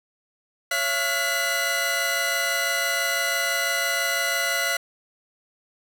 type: tone cluster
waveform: sawtooth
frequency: 555 / 678 / 1442 / 2008 Hz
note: C#5 / E5 / F#6 / B6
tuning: +2 / +49 / -45 / +28 cents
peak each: -29 / -26 / -23 / -22 dBFS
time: 0.71-4.77 s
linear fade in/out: 5 ms
effects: none